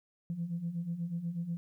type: beating tone pair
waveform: sine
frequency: 164.81 / 173.01 Hz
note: E3 / F3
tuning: 0 / -16 cents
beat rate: 8.2 Hz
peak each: -39 / -34 dBFS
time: 0.3-1.57 s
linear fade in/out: 0 ms
effects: tanh soft clip ceiling -27 dBFS + 12-bit